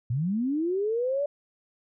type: linear sweep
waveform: sine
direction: up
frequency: 110.3 to 587 Hz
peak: -24 dBFS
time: 0.1-1.26 s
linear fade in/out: 5 ms
effects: none